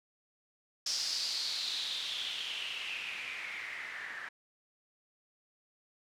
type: noise with low-pass filter sweep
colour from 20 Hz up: blue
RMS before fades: -38 dBFS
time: 0.86-4.29 s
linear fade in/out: 5 ms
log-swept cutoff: 5300 to 1700 Hz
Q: 5.5
effects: none